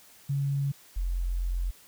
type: tone pair in turn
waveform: sine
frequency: 139.7 / 44 Hz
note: C#3 / F1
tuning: +14 / +14 cents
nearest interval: octave + minor sixth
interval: 2000 cents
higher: first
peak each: -25 / -26 dBFS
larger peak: first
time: 0.29-0.72 / 0.96-1.71 s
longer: second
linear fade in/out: 10 ms
effects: white hiss -55 dBFS RMS until 1.87 s